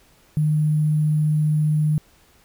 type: tone with sample-and-hold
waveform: sine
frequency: 152.5 Hz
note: D#3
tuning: 34 cents flat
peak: -16 dBFS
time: 0.37-1.98 s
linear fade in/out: 0 ms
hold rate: 11025 Hz
effects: pink hiss -56 dBFS RMS until 2.44 s